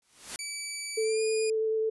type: noise with exponential growth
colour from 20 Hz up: white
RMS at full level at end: -33 dBFS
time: 0.02-0.36 s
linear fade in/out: 1 ms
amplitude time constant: 73 ms
type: tone with pitch glide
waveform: 10% pulse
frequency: 2303 to 2454 Hz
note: D7 to D#7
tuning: -34 to -25 cents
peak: -25 dBFS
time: 0.39-1.5 s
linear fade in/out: 2 ms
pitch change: +109 cents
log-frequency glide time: 1.02-1.23 s
type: tone with vibrato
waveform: sine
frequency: 440 Hz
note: A4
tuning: in tune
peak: -25 dBFS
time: 0.97-1.9 s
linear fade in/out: 10 ms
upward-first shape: triangle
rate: 9.3 Hz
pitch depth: 12 cents each way
effects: resampled to 24000 Hz